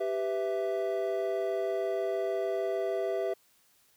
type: chord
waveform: triangle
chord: E minor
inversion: first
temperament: equal with one note detuned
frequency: 392 / 498.5 / 659.3 Hz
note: G4 / B4 / E5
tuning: 0 / +16 / 0 cents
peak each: -30 / -34 / -30 dBFS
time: 0-3.34 s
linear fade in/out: 10 ms
effects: white hiss -66 dBFS RMS until 3.96 s